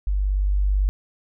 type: tone with level ramp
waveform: sine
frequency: 49 Hz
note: G1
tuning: in tune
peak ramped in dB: -19 to -16 dBFS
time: 0.07-0.89 s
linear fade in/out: 0 ms
effects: none